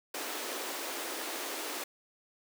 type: high-pass noise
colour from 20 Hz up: pink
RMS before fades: -38 dBFS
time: 0.14-1.84 s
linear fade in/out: 5 ms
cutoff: 280 Hz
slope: 48 dB/octave
effects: none